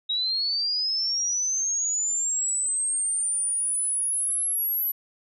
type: linear sweep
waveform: sine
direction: up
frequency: 3800 to 11840 Hz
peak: -23 dBFS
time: 0.09-4.92 s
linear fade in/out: 10 ms
effects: none